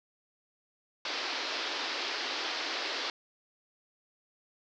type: band-pass noise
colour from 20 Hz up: white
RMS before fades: -35 dBFS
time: 1.05-3.1 s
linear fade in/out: 2 ms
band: 280 to 5100 Hz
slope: 48 dB/octave
effects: none